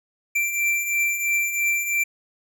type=beating tone pair; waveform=square; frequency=2349 / 2352 Hz; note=D7 / D7; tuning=0 / +2 cents; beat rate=3 Hz; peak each=-29 / -22 dBFS; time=0.35-2.04 s; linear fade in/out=10 ms; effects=none